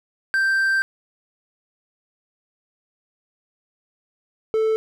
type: tone pair in turn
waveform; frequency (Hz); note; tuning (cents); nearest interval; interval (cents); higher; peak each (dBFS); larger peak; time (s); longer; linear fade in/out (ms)
triangle; 1568 / 440; G6 / A4; 0 / 0; octave + minor seventh; 2200; first; -15; neither; 0.34-0.82 / 4.54-4.76; first; 0
effects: none